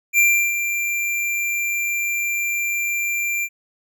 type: tone with ADSR envelope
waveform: square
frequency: 2371 Hz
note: D7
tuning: 16 cents sharp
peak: -12 dBFS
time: 0.13-3.49 s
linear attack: 54 ms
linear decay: 340 ms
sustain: -9 dB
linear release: 55 ms
effects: none